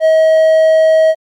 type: tone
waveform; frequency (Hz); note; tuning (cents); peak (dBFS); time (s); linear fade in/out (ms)
triangle; 637; D#5; +41; -4; 0-1.15; 50
effects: Opus 32 kbps